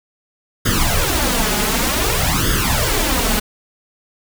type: noise with flanger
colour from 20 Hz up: pink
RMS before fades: -17 dBFS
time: 0.65-3.4 s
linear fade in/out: 10 ms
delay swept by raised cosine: 0.6 to 4.8 ms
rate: 0.54 Hz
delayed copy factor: +0.85
effects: none